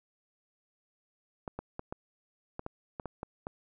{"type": "clicks", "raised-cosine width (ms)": 1, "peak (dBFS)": -23, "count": 10, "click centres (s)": [1.478, 1.59, 1.794, 1.925, 2.594, 2.664, 2.998, 3.057, 3.231, 3.469], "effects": []}